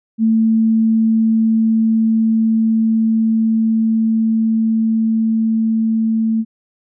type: tone with level ramp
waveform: sine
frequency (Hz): 223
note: A3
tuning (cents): +23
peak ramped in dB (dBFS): -10 to -13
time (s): 0.18-6.45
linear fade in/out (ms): 50
effects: none